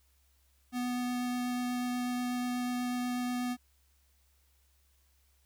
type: tone with vibrato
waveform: square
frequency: 246.9 Hz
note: B3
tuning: in tune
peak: -32 dBFS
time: 0.72-3.57 s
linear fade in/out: 50 ms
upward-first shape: triangle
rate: 8.2 Hz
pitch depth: 8 cents each way
effects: added 67 Hz sine -67 dBFS peak until 5.45 s + white hiss -72 dBFS RMS until 5.45 s